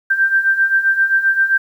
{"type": "beating tone pair", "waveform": "sine", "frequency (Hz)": [1568, 1575.6], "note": ["G6", "G6"], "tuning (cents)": [0, 8], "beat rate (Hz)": 7.6, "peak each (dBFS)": [-18, -13], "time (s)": [0.1, 1.58], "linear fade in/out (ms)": 10, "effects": ["8-bit"]}